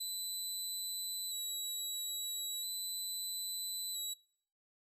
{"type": "tone with vibrato", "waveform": "20% pulse", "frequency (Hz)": 3951, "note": "B7", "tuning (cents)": 0, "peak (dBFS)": -32, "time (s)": [0, 4.14], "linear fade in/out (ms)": 10, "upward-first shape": "square", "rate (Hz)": 0.38, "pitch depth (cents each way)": 23, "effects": ["noise-tail reverb RT60 0.5 s tail -21 dB re dry", "resampled to 32000 Hz"]}